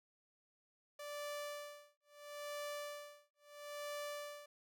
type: tone with tremolo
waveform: sawtooth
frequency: 585 Hz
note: D5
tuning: 7 cents flat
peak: -38 dBFS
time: 0.99-4.46 s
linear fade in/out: 5 ms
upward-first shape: sine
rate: 0.75 Hz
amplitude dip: 100%
effects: none